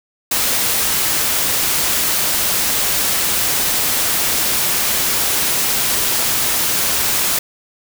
white noise, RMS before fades -17 dBFS, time 0.31-7.39 s, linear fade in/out 5 ms, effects none

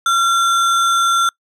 sine tone with sample-and-hold, 1369 Hz, F6, 35 cents flat, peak -11 dBFS, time 0.06-1.29 s, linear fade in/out 2 ms, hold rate 4900 Hz, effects noise-tail reverb RT60 0.1 s tail -26 dB re dry + low-pass 9000 Hz 12 dB/octave

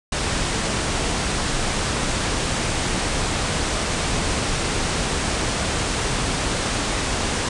pink low-pass noise, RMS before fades -23 dBFS, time 0.12-7.49 s, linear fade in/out 5 ms, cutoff 9600 Hz, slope 96 dB/octave, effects none

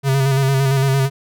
square tone with vibrato, 135.7 Hz, C#3, 36 cents flat, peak -14 dBFS, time 0.03-1.1 s, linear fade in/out 50 ms, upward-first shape square, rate 8.8 Hz, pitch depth 30 cents each way, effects none

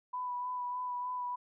sine tone with vibrato, 991 Hz, B5, 6 cents sharp, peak -34 dBFS, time 0.13-1.36 s, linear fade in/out 10 ms, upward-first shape sine, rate 3.3 Hz, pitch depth 18 cents each way, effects none

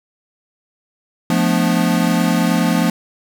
square chord, B half-diminished seventh, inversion second, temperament equal with one note detuned, 174.61 / 217.3 / 246.9 / 293.7 Hz, F3 / A3 / B3 / D4, 0 / -21 / 0 / 0 cents, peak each -18 / -20 / -20 / -23 dBFS, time 1.3-2.9 s, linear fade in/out 2 ms, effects none

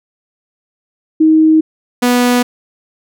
sine / sawtooth tone pair in turn, 315.3 / 245.5 Hz, D#4 / B3, +23 / -10 cents, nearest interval major third, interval 433 cents, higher first, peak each -5 dBFS, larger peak neither, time 1.2-1.61 / 2.02-2.43 s, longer neither, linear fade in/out 10 ms, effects none

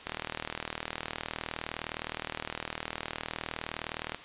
click train, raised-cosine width 0.3 ms, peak -17 dBFS, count 162, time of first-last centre 0.07-4.146 s, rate 39.5 Hz, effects white hiss -47 dBFS RMS until 4.24 s + resampled to 8000 Hz

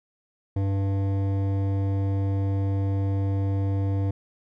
sine tone with hard clipping, 98 Hz, G2, in tune, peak -24 dBFS, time 0.56-4.11 s, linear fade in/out 5 ms, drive 13 dB, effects none

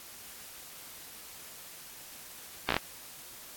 slowing click train, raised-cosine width 0.3 ms, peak -9 dBFS, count 5, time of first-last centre 2.69-2.766 s, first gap 15 ms, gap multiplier 1.16, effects white hiss -48 dBFS RMS until 3.56 s + AAC 64 kbps

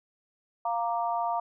sine chord, Bb major, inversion second, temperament equal, 698.5 / 932.3 / 1174.7 Hz, F5 / Bb5 / D6, 0 / 0 / 0 cents, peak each -29 / -30 / -35 dBFS, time 0.65-1.4 s, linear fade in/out 5 ms, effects none

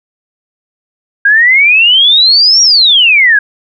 sine exponential two-way sweep, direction up then down, 1602 to 5710 to 1602 Hz, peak -3 dBFS, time 1.25-3.39 s, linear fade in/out 5 ms, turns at 2.62 s, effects none

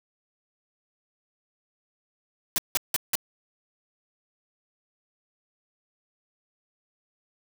white noise bursts, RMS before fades -24 dBFS, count 4, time 2.56-3.154 s, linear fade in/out 0 ms, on 21 ms, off 170 ms, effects none

